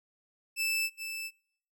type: tone with echo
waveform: sawtooth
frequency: 2637 Hz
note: E7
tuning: in tune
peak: -25 dBFS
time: 0.56-0.9 s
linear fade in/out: 50 ms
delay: 410 ms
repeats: 1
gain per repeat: -8 dB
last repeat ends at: 1.31 s
effects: noise-tail reverb RT60 0.7 s tail -26 dB re dry